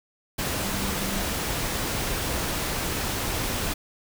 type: tone in noise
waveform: sine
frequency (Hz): 196.1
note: G3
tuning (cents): +1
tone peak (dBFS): -32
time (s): 0.64-1.22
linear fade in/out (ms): 10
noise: pink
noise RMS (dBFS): -28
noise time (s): 0.38-3.74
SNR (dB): -7
effects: none